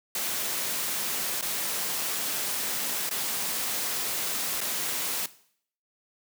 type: noise with dropouts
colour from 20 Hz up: white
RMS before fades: -30 dBFS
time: 0.15-5.26 s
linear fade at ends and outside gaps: 2 ms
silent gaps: 1.412-1.425 / 3.093-3.11 / 4.606-4.613 s
effects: noise-tail reverb RT60 0.6 s tail -17 dB re dry + high-pass 150 Hz 12 dB/octave